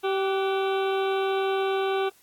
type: harmonic tone with a mistuned harmonic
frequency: 387.2 Hz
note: G4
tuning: 21 cents flat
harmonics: 1 / 2 / 3 / 4 / 6 / 7 / 8 / 9 / 10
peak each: -24 / -30 / -34 / -36 / -40 / -41 / -42 / -43 / -44 dBFS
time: 0.03-2.1 s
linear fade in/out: 20 ms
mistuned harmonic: 4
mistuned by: -66 cents
effects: white hiss -59 dBFS RMS until 2.22 s + AAC 64 kbps